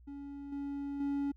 triangle tone with level steps, 281.7 Hz, C#4, 28 cents sharp, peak -40 / -34 / -29 dBFS, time 0.07-1.32 s, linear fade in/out 10 ms, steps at 0.52 / 1 s, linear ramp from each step 5 ms, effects added 60 Hz sine -55 dBFS peak until 1.36 s

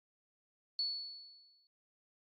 sine tone with exponential decay, 4425 Hz, C#8, 4 cents flat, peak -31 dBFS, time 0.79-1.67 s, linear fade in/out 1 ms, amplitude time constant 190 ms, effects AAC 64 kbps

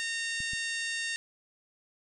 harmonic tone, 918 Hz, A#5, 27 cents flat, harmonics 2 / 3 / 4 / 5 / 6 / 7 / 8 / 9 / 10, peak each -34 / -38 / -40 / -42 / -44 / -45 / -46 / -47 / -48 dBFS, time 0-1.16 s, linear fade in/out 0 ms
clicks, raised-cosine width 5 ms, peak -32 dBFS, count 2, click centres 0.404 / 0.534 s
effects none

